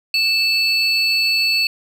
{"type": "tone pair together", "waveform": "triangle", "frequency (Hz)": [2637, 4444], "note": ["E7", "C#8"], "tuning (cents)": [0, 4], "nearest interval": "major sixth", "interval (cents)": 904, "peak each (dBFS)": -16, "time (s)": [0.14, 1.67], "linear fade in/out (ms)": 2, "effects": []}